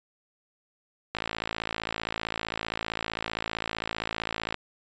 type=click train; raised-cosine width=0.3 ms; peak=-13 dBFS; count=189; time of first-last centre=1.15-4.544 s; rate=55.4 Hz; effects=resampled to 16000 Hz